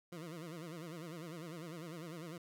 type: tone with vibrato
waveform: 20% pulse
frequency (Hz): 164.81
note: E3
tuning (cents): 0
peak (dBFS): -40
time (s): 0.12-2.38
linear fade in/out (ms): 5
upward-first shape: sine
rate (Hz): 10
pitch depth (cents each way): 140
effects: none